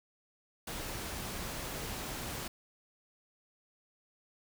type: noise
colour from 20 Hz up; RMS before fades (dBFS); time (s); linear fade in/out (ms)
pink; -40; 0.67-2.48; 5
effects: none